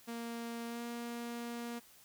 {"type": "tone with pitch glide", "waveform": "sawtooth", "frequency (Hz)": [233.1, 236.5], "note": ["A#3", "A#3"], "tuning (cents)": [0, 25], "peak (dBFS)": -36, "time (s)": [0.07, 1.8], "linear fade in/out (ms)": 20, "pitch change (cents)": 25, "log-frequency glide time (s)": [0.66, 0.82], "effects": ["white hiss -61 dBFS RMS until 2.04 s"]}